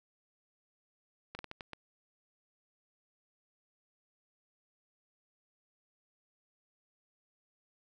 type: slowing click train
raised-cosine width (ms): 0.3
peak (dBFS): -26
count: 6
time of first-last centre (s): 1.35-1.733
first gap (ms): 40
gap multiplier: 1.33
effects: none